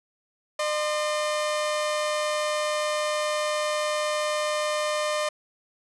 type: tone pair together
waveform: sawtooth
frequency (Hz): 605 / 1043.9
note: D#5 / C6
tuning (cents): -49 / -4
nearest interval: major sixth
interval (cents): 945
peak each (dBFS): -21 / -29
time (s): 0.59-5.29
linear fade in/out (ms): 5
effects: resampled to 24000 Hz + 10-bit